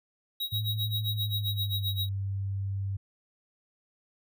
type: tone with tremolo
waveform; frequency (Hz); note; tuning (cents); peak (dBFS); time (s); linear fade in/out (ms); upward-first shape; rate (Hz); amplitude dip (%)
square; 3822; A#7; +43; -29; 0.4-2.09; 5; sine; 7.6; 90
type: tone with pitch glide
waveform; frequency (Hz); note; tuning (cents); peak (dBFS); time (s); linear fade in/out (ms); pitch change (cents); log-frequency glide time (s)
sine; 106.8 to 97.94; G#2 to G2; +49 to -1; -29; 0.52-2.97; 10; -150; 1.04-1.99
effects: none